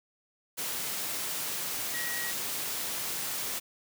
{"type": "tone in noise", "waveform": "sine", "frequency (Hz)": 1905, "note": "A#6", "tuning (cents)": 37, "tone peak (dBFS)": -35, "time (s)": [1.93, 2.32], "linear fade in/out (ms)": 20, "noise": "white", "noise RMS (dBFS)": -34, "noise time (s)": [0.57, 3.6], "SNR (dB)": -4, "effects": ["high-pass 100 Hz 12 dB/octave"]}